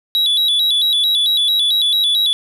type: tone with vibrato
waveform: triangle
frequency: 3649 Hz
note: A#7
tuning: 38 cents flat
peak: -11 dBFS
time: 0.15-2.33 s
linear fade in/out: 0 ms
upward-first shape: square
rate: 4.5 Hz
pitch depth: 100 cents each way
effects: none